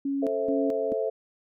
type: tone with tremolo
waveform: sine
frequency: 277.2 Hz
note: C#4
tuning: in tune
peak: -25 dBFS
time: 0.05-0.93 s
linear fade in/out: 5 ms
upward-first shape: square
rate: 2.3 Hz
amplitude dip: 80%
type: chord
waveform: sine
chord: A minor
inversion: none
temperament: just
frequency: 440 / 528 / 660 Hz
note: A4 / C5 / E5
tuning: 0 / +16 / +2 cents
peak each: -28 / -30 / -30 dBFS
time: 0.22-1.1 s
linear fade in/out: 10 ms
effects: none